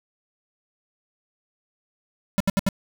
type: tone bursts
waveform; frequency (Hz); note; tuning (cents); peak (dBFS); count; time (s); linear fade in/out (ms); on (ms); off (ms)
square; 196; G3; 0; -18; 4; 2.38-2.688; 0; 23; 72
effects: none